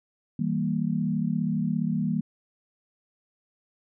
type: chord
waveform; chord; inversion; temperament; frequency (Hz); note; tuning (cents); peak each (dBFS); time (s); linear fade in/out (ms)
sine; E diminished; none; equal with one note detuned; 161.05 / 196 / 233.1; E3 / G3 / Bb3; -40 / 0 / 0; -28; 0.39-2.21; 5
effects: none